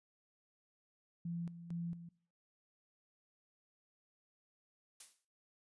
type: tone with tremolo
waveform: sine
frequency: 170.2 Hz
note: F3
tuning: 44 cents flat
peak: -38 dBFS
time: 1.25-2.09 s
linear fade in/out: 5 ms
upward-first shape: square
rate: 2.2 Hz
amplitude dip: 70%
type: noise with exponential decay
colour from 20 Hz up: blue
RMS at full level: -47 dBFS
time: 5-5.25 s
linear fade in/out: 5 ms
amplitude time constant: 53 ms
effects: noise-tail reverb RT60 0.5 s tail -21 dB re dry + resampled to 24000 Hz